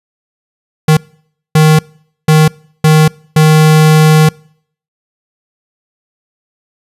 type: tone bursts at uneven times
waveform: square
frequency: 155.56 Hz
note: D#3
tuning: in tune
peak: -4 dBFS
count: 5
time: 0.88-0.97 / 1.55-1.79 / 2.28-2.48 / 2.84-3.08 / 3.36-4.29 s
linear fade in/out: 5 ms
effects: noise-tail reverb RT60 0.6 s tail -25 dB re dry + resampled to 32000 Hz